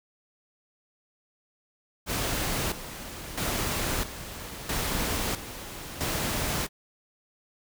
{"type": "noise with tremolo", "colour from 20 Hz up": "pink", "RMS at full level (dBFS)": -29, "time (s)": [2.06, 6.69], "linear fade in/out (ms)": 50, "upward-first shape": "square", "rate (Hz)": 0.76, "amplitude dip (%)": 70, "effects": []}